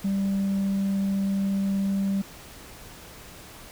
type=tone; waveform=sine; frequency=196 Hz; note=G3; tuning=in tune; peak=-20 dBFS; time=0.04-2.22 s; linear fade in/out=10 ms; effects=tanh soft clip ceiling -21 dBFS + pink hiss -45 dBFS RMS until 3.71 s